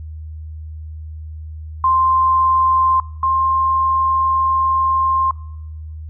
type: tone pair in turn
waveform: sine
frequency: 1047 / 1057.9 Hz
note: C6 / C6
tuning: +1 / +19 cents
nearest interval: unison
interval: 18 cents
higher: second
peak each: -11 / -13 dBFS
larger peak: first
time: 1.84-3 / 3.23-5.31 s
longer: second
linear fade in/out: 2 ms
effects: noise-tail reverb RT60 1.0 s tail -23 dB re dry + added 78 Hz sine -28 dBFS peak until 6.09 s